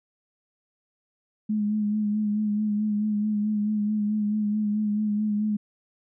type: tone with vibrato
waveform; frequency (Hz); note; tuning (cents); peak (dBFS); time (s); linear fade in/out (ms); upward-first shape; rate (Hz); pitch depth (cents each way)
sine; 210.6; G#3; +24; -22; 1.49-5.57; 10; sine; 4.6; 32
effects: none